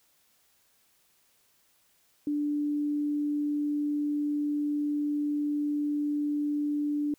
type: tone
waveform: sine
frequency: 293.7 Hz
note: D4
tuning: in tune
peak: -26 dBFS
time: 2.27-7.14 s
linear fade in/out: 2 ms
effects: white hiss -67 dBFS RMS until 7.18 s